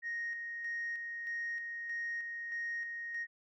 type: tone with tremolo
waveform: sine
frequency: 1867 Hz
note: A#6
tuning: 2 cents sharp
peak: -34 dBFS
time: 0.02-3.27 s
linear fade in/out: 50 ms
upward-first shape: square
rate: 1.6 Hz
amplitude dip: 40%
effects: tanh soft clip ceiling -32 dBFS